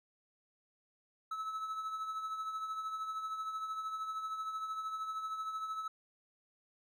triangle tone with tremolo, 1300 Hz, E6, 24 cents flat, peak -33 dBFS, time 1.31-5.88 s, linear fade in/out 5 ms, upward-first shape triangle, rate 13 Hz, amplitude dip 55%, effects none

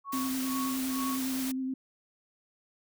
sine tone with tremolo, 1110 Hz, C#6, 2 cents sharp, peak -34 dBFS, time 0.04-1.2 s, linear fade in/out 50 ms, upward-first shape sine, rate 2.2 Hz, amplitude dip 100%
white noise, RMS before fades -38 dBFS, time 0.12-1.52 s, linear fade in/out 10 ms
sine tone with vibrato, 261.6 Hz, C4, in tune, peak -30 dBFS, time 0.13-1.74 s, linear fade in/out 5 ms, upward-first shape sine, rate 9.7 Hz, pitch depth 18 cents each way
effects none

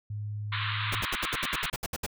sine tone with pitch glide, 104.7 to 106.41 Hz, G#2 to G#2, +15 to +43 cents, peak -32 dBFS, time 0.1-1.01 s, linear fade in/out 5 ms, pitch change +28 cents, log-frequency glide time 0.53-0.84 s
pink band-pass noise, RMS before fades -33 dBFS, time 0.52-1.7 s, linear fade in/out 5 ms, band 1000 to 4000 Hz, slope 96 dB/octave
pink noise bursts, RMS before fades -32 dBFS, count 12, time 0.92-2.064 s, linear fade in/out 5 ms, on 33 ms, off 68 ms
effects none

